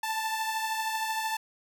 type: beating tone pair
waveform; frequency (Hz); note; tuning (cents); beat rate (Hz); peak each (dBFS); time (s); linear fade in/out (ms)
sawtooth; 880 / 893; A5 / A5; 0 / +25; 13; -26 / -33; 0.03-1.37; 5
effects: none